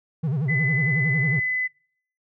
triangle tone with vibrato, 144.7 Hz, D3, 25 cents flat, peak -19 dBFS, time 0.23-1.4 s, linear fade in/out 10 ms, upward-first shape sine, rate 11 Hz, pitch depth 230 cents each way
sine tone, 2012 Hz, B6, 32 cents sharp, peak -22 dBFS, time 0.48-1.68 s, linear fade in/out 20 ms
effects noise-tail reverb RT60 0.6 s tail -26 dB re dry

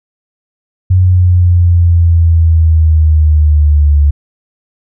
sine exponential sweep, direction down, 92.5 to 72 Hz, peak -4 dBFS, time 0.9-4.11 s, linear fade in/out 10 ms, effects none

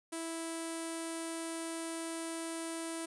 sawtooth tone with low-pass filter, 328.9 Hz, E4, 4 cents flat, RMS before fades -40 dBFS, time 0.12-3.06 s, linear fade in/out 10 ms, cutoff 9300 Hz, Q 5.8, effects none

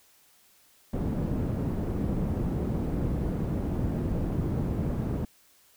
white low-pass noise, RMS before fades -29 dBFS, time 0.93-5.25 s, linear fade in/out 5 ms, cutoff 220 Hz, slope 12 dB/octave, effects white hiss -61 dBFS RMS until 5.76 s

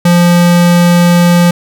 square tone, 174.2 Hz, F3, 4 cents flat, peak -5 dBFS, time 0.05-1.51 s, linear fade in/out 5 ms, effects none

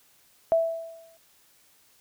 sine tone with exponential decay, 659 Hz, E5, 1 cent flat, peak -16 dBFS, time 0.52-1.17 s, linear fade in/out 0 ms, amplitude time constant 140 ms, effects white hiss -61 dBFS RMS until 2 s

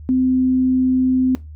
sine tone, 257.3 Hz, C4, 29 cents flat, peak -13 dBFS, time 0.09-1.35 s, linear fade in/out 0 ms, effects noise-tail reverb RT60 0.2 s tail -18 dB re dry + added 76 Hz sine -33 dBFS peak until 1.55 s

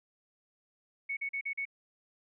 sine tone bursts, 2217 Hz, C#7, in tune, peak -32 dBFS, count 5, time 1.09-1.654 s, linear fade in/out 10 ms, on 80 ms, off 41 ms, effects none

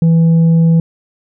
triangle tone with tanh clipping, 164.81 Hz, E3, in tune, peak -7 dBFS, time 0.02-0.8 s, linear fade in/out 2 ms, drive 8 dB, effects none

